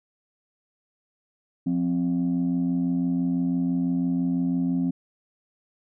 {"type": "tone pair together", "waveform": "sine", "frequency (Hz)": [176, 262], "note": ["F3", "C4"], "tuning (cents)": [14, 2], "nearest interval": "perfect fifth", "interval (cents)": 688, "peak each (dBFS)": [-24, -22], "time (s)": [1.66, 4.91], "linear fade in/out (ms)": 10, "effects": ["tanh soft clip ceiling -17 dBFS"]}